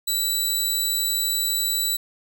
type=tone; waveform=15% pulse; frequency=3951 Hz; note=B7; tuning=in tune; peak=-14 dBFS; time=0.07-1.97 s; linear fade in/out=10 ms; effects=none